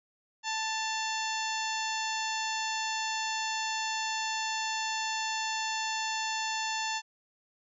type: harmonic tone with a mistuned harmonic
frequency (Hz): 880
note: A5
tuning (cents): 0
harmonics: 1 / 2 / 3 / 4 / 5 / 6 / 7 / 8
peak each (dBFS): -34 / -37 / -39 / -40 / -41 / -42 / -42 / -43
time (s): 0.43-7.02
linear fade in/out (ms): 50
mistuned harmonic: 3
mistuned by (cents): +47
effects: none